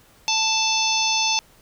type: harmonic tone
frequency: 880 Hz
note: A5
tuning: in tune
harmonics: 1 / 3 / 4 / 5 / 6 / 7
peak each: -25 / -25 / -26 / -27 / -26 / -25 dBFS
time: 0.28-1.39 s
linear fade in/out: 0 ms
effects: pink hiss -54 dBFS RMS until 1.61 s